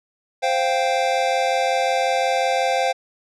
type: chord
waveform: square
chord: C suspended fourth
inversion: none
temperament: equal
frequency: 523.3 / 698.5 / 784 Hz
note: C5 / F5 / G5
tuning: 0 / 0 / 0 cents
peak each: -23 dBFS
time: 0.42-2.93 s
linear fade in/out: 20 ms
effects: low-pass 6000 Hz 12 dB/octave